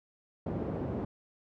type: band-pass noise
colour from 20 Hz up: pink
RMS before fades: -35 dBFS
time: 0.46-1.05 s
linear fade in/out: 5 ms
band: 120 to 480 Hz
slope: 12 dB/octave
effects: none